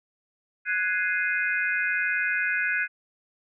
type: chord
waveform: sine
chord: Ab dominant seventh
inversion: third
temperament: equal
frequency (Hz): 1480 / 1661.2 / 2093 / 2489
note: Gb6 / Ab6 / C7 / Eb7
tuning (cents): 0 / 0 / 0 / 0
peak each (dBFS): -27 / -28 / -31 / -30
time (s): 0.65-2.88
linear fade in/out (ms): 50
effects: none